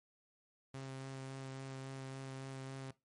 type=tone with vibrato; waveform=sawtooth; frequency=133.7 Hz; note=C3; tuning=38 cents sharp; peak=-40 dBFS; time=0.74-2.91 s; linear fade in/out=5 ms; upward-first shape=sine; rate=3.6 Hz; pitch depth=11 cents each way; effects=noise-tail reverb RT60 0.2 s tail -17 dB re dry + MP3 48 kbps